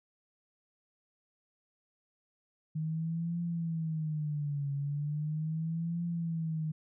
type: tone with vibrato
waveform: sine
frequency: 155.2 Hz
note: D#3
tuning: 4 cents flat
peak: -31 dBFS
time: 2.75-6.72 s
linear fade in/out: 10 ms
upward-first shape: triangle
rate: 0.38 Hz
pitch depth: 180 cents each way
effects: none